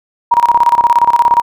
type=tone with tremolo; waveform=sine; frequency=950 Hz; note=A#5; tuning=33 cents sharp; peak=-4 dBFS; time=0.31-1.42 s; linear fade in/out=10 ms; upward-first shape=square; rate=17 Hz; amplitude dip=80%; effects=none